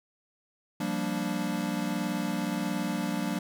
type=chord; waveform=square; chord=G minor seventh; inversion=third; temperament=equal; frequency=174.61 / 196 / 233.1 / 293.7 Hz; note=F3 / G3 / Bb3 / D4; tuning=0 / 0 / 0 / 0 cents; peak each=-36 / -34 / -35 / -35 dBFS; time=0.8-3.39 s; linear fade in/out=5 ms; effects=none